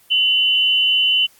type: tone pair together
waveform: sine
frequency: 2766 / 3010 Hz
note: F7 / F#7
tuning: -17 / +29 cents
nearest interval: minor second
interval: 146 cents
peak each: -19 / -14 dBFS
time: 0.1-1.27 s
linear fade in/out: 20 ms
effects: white hiss -52 dBFS RMS until 1.39 s + Opus 32 kbps

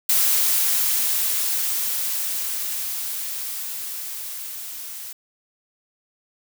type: noise with level ramp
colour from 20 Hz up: blue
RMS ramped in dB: -18 to -35 dBFS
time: 0.09-5.13 s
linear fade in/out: 5 ms
effects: none

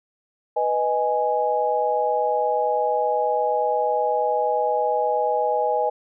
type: chord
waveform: sine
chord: G# minor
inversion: first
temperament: equal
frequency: 493.9 / 622.3 / 830.6 Hz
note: B4 / D#5 / G#5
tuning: 0 / 0 / 0 cents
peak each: -24 / -24 / -22 dBFS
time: 0.56-5.9 s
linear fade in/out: 10 ms
effects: none

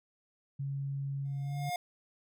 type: tone with pitch glide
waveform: sine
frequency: 138.59 to 143.48 Hz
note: C#3 to D3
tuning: 0 to -40 cents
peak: -33 dBFS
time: 0.59-1.7 s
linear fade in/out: 10 ms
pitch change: +60 cents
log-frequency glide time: 1.42-1.59 s
type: tone with exponential growth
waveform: square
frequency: 712 Hz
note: F5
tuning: 33 cents sharp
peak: -31 dBFS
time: 1.25-1.76 s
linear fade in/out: 2 ms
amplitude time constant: 110 ms
effects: none

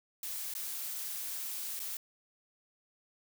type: noise with dropouts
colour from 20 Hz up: blue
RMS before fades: -39 dBFS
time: 0.23-1.97 s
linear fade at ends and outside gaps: 2 ms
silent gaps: 0.539-0.55 / 1.794-1.8 s
effects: none

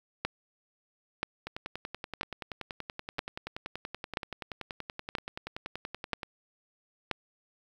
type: two click trains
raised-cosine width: 0.3 ms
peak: -13 / -21 dBFS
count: 8 / 51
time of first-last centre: 0.25-7.113 / 1.47-6.232 s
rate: 1.02 / 10.5 Hz
effects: 9-bit

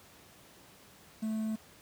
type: tone with quantisation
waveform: triangle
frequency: 218.7 Hz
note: A3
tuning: 10 cents flat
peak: -29 dBFS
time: 1.22-1.56 s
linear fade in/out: 10 ms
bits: 9
effects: pink hiss -57 dBFS RMS until 1.81 s + high-pass 80 Hz 12 dB/octave

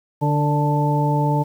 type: harmonic tone with a mistuned harmonic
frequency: 146.83 Hz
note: D3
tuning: in tune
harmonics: 1 / 2 / 3 / 4 / 6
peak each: -18 / -25 / -28 / -28 / -22 dBFS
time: 0.21-1.44 s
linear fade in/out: 20 ms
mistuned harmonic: 3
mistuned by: +29 cents
effects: 8-bit

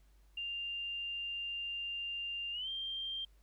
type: tone with pitch glide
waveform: sine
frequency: 2794 to 3173 Hz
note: F7 to G7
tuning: 0 to +20 cents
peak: -37 dBFS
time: 0.37-3.25 s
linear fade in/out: 5 ms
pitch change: +220 cents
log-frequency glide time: 2.52-2.69 s
effects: added 50 Hz sine -61 dBFS peak until 3.42 s + pink hiss -74 dBFS RMS until 3.42 s

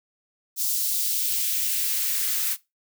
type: noise with high-pass filter sweep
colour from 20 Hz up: blue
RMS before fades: -25 dBFS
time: 0.56-2.57 s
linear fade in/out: 50 ms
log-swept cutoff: 5000 to 1300 Hz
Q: 1.1
effects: noise-tail reverb RT60 0.2 s tail -18 dB re dry

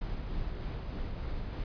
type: noise with tremolo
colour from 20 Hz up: brown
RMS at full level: -35 dBFS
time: 0.01-1.64 s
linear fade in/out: 5 ms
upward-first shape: sine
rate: 3.3 Hz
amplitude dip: 25%
effects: resampled to 11025 Hz

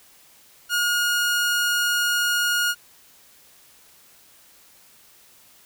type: tone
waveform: sawtooth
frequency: 1433 Hz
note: F6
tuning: 44 cents sharp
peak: -16 dBFS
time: 0.69-2.75 s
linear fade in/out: 50 ms
effects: white hiss -53 dBFS RMS until 5.65 s

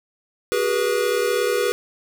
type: tone cluster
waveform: square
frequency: 376.6 / 413.3 / 484.7 Hz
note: F#4 / G#4 / B4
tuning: +31 / -8 / -32 cents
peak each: -27 / -24 / -22 dBFS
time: 0.52-1.72 s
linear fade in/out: 0 ms
effects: 9-bit

